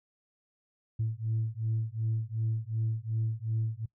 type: beating tone pair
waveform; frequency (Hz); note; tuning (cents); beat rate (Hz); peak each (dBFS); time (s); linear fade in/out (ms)
sine; 110.2 / 112.9; A2 / A2; +3 / +45; 2.7; -31; 0.99-3.86; 10
effects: noise-tail reverb RT60 0.1 s tail -21 dB re dry + tanh soft clip ceiling -23 dBFS